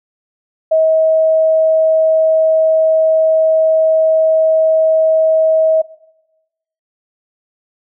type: tone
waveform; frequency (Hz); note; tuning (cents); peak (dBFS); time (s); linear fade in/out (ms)
sine; 638; D#5; +43; -8; 0.71-5.82; 10
effects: noise-tail reverb RT60 1.0 s tail -20 dB re dry